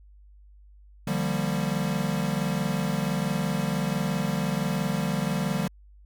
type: chord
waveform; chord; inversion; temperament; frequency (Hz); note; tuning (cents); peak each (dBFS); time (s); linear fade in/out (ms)
square; G minor seventh; second; equal with one note detuned; 150.09 / 174.61 / 196 / 233.1; D3 / F3 / G3 / Bb3; +38 / 0 / 0 / 0; -31 / -31 / -30 / -34; 1.07-5.68; 5
effects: added 50 Hz sine -49 dBFS peak until 6.05 s